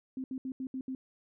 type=tone bursts at uneven times; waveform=sine; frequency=261.2 Hz; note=C4; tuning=3 cents flat; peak=-34 dBFS; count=6; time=0.17-0.24 / 0.31-0.38 / 0.45-0.52 / 0.6-0.67 / 0.74-0.81 / 0.88-0.95 s; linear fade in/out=2 ms; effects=none